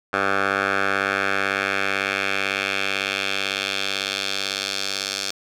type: tone with band-pass filter sweep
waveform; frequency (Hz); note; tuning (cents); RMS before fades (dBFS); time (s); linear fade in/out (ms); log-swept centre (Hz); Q
10% pulse; 98; G2; 0; -24; 0.13-5.31; 5; 1300 to 4900; 1.7
effects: none